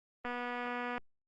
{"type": "click train", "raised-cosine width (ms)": 0.5, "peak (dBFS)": -24, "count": 179, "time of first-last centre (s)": [0.25, 0.98], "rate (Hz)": 244, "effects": ["Opus 24 kbps"]}